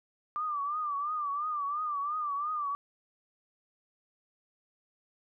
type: tone with vibrato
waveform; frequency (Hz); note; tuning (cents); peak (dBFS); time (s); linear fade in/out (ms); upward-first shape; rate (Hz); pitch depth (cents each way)
sine; 1183; D6; +12; -30; 0.36-2.75; 0; triangle; 2.9; 110
effects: none